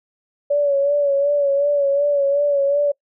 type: tone with vibrato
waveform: sine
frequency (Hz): 568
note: C#5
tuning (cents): +42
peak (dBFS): -14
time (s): 0.5-2.92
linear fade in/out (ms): 10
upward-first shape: sine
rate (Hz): 2.7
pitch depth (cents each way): 43
effects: noise-tail reverb RT60 0.1 s tail -24 dB re dry